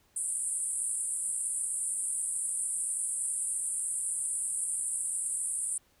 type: band-pass noise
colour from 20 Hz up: pink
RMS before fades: -33 dBFS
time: 0.16-5.78 s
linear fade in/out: 5 ms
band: 8400 to 10000 Hz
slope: 96 dB/octave
effects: pink hiss -67 dBFS RMS until 6 s